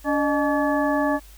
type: harmonic tone with a mistuned harmonic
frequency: 285.8 Hz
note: D4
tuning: 47 cents flat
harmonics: 1 / 2 / 3 / 4 / 6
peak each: -22 / -24 / -27 / -29 / -29 dBFS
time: 0.04-1.2 s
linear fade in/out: 50 ms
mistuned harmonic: 2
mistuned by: +110 cents
effects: added 50 Hz sine -44 dBFS peak until 1.37 s + white hiss -51 dBFS RMS until 1.37 s